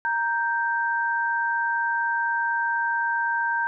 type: tone pair together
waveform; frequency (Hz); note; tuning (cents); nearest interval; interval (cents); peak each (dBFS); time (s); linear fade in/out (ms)
sine; 932.3 / 1568; A#5 / G6; 0 / 0; major sixth; 900; -25 / -24; 0.05-3.67; 0
effects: none